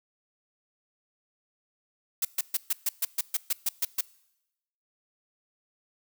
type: noise bursts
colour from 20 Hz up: blue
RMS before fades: -26 dBFS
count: 12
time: 2.22-4.01 s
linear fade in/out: 5 ms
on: 30 ms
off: 130 ms
effects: noise-tail reverb RT60 0.9 s tail -22 dB re dry